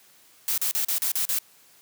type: noise bursts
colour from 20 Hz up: blue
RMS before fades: -25 dBFS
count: 7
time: 0.48-1.387 s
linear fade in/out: 0 ms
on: 97 ms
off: 38 ms
effects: white hiss -56 dBFS RMS until 1.81 s + high-pass 100 Hz 12 dB/octave